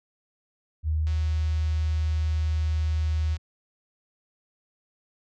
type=tone; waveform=sine; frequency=77.78 Hz; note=D#2; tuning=in tune; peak=-22 dBFS; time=0.83-3.38 s; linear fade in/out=50 ms
type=click train; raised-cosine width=0.2 ms; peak=-29 dBFS; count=426; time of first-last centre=1.07-3.367 s; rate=185 Hz
effects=none